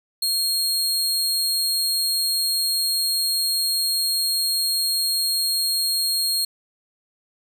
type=tone; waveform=sawtooth; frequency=4255 Hz; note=C8; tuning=28 cents sharp; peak=-17 dBFS; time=0.22-6.45 s; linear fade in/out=5 ms; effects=none